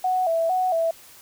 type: tone with vibrato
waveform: sine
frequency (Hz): 698.5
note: F5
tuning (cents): 0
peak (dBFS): -19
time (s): 0.04-0.91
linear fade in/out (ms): 5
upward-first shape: square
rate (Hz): 2.2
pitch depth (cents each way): 100
effects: white hiss -48 dBFS RMS until 1.21 s